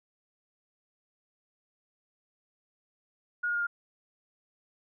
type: tone with pitch steps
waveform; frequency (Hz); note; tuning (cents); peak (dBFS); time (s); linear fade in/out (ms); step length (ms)
sine; 1439 / 1428.2 / 1417.6 / 1406.9; F#6 / F6 / F6 / F6; -49 / +38 / +25 / +12; -27; 3.43-3.67; 10; 60
effects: none